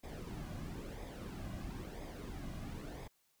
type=noise with flanger; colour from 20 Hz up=brown; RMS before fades=-45 dBFS; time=0.03-3.08 s; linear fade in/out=10 ms; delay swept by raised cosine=0.69 to 2.29 ms; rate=1 Hz; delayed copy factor=-0.6; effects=white hiss -75 dBFS RMS until 3.4 s